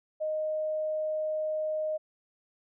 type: tone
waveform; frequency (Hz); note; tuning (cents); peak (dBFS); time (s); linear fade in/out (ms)
sine; 620; D#5; -6; -28; 0.2-1.98; 20
effects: none